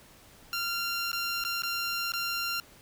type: tone with dropouts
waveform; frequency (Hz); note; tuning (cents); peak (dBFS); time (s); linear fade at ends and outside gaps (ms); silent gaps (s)
15% pulse; 1384; F6; -16; -23; 0.53-2.6; 1; 1.117-1.13 / 1.439-1.449 / 1.621-1.634 / 2.12-2.136
effects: pink hiss -55 dBFS RMS until 2.81 s